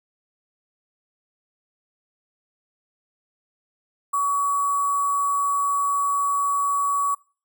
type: tone with sample-and-hold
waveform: sine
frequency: 1132 Hz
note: C#6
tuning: 36 cents sharp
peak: -19 dBFS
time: 4.13-7.15 s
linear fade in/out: 10 ms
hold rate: 8820 Hz
effects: noise-tail reverb RT60 0.4 s tail -24 dB re dry